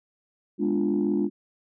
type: chord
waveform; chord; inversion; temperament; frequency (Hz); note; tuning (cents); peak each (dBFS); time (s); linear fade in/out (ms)
sine; G# diminished seventh; none; equal; 207.7 / 246.9 / 293.7 / 349.2; G#3 / B3 / D4 / F4; 0 / 0 / 0 / 0; -25 / -31 / -25 / -26; 0.58-1.3; 50
effects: tanh soft clip ceiling -15 dBFS